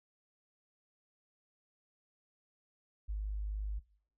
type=tone; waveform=sine; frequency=51.5 Hz; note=G#1; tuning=14 cents flat; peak=-34 dBFS; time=3.08-3.8 s; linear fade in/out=20 ms; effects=noise-tail reverb RT60 0.6 s tail -22 dB re dry